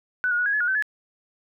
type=tone with pitch steps; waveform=sine; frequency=1493 / 1434 / 1466 / 1648 / 1707 / 1441 / 1536 / 1711 Hz; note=F#6 / F6 / F#6 / G#6 / G#6 / F#6 / G6 / A6; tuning=+15 / +45 / -16 / -14 / +47 / -46 / -36 / -49 cents; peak=-20 dBFS; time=0.24-0.824 s; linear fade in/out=0 ms; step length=73 ms; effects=none